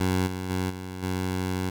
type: tone with level steps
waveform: 15% pulse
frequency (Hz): 92.5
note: F#2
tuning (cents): 0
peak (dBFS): -16 / -24 / -19 / -28 / -20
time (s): 0-1.7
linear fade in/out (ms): 5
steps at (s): 0.26 / 0.49 / 0.69 / 1.02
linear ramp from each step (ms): 20
effects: none